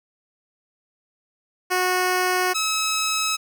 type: tone pair in turn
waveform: 10% pulse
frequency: 365.9 / 1289.3 Hz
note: F#4 / E6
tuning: -19 / -39 cents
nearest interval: octave + minor seventh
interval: 2180 cents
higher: second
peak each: -11 / -13 dBFS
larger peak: first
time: 1.7-2.54 / 2.54-3.37 s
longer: first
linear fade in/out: 20 ms
effects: none